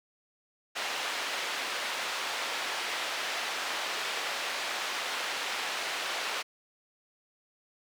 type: band-pass noise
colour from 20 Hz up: white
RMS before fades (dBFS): -34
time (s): 0.75-6.43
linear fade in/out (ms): 20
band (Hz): 510 to 3300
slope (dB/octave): 12
effects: none